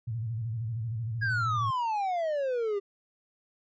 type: tone with vibrato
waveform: sine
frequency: 113.5 Hz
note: A#2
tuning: 46 cents flat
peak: -30 dBFS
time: 0.07-1.71 s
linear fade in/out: 10 ms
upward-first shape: square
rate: 13 Hz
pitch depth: 88 cents each way
type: exponential sweep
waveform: triangle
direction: down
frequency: 1661.2 to 392 Hz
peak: -25 dBFS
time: 1.21-2.8 s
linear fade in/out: 20 ms
effects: resampled to 16000 Hz